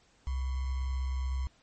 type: tone with sample-and-hold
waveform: sine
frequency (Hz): 65.41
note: C2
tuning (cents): 0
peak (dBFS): -29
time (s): 0.27-1.47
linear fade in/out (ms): 0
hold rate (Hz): 1050
effects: pink hiss -65 dBFS RMS until 1.62 s + MP3 32 kbps